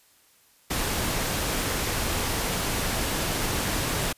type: noise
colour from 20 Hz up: pink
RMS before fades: -27 dBFS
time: 0.7-4.13 s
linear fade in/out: 10 ms
effects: white hiss -60 dBFS RMS until 4.17 s + resampled to 32000 Hz